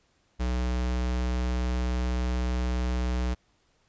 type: tone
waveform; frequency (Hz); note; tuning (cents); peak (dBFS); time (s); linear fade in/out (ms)
square; 61.74; B1; 0; -26; 0.39-3.35; 20
effects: pink hiss -68 dBFS RMS until 3.88 s + resampled to 16000 Hz